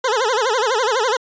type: tone with vibrato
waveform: 20% pulse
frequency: 472.2 Hz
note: A#4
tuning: 22 cents sharp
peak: -11 dBFS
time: 0.04-1.17 s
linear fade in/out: 5 ms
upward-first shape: sine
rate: 12 Hz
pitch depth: 210 cents each way
effects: resampled to 16000 Hz